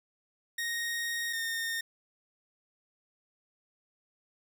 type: tone pair in turn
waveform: sawtooth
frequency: 1864.7 / 1832.7 Hz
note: A#6 / A#6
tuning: 0 / -30 cents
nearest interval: unison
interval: 30 cents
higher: first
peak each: -28 / -28 dBFS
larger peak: neither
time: 0.58-1.33 / 1.33-1.81 s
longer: first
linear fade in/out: 5 ms
effects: none